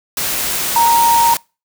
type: tone in noise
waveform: sine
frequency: 932.3 Hz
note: A#5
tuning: in tune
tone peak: -9 dBFS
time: 0.76-1.34 s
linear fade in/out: 2 ms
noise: white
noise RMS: -19 dBFS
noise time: 0.17-1.37 s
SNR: +7 dB
effects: noise-tail reverb RT60 0.3 s tail -26 dB re dry